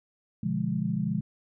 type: chord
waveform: sine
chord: B diminished seventh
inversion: none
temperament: equal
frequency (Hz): 123.47 / 146.83 / 174.61 / 207.7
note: B2 / D3 / F3 / Ab3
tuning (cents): 0 / 0 / 0 / 0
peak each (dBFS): -34 / -33 / -30 / -30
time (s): 0.43-1.21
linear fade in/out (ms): 5
effects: none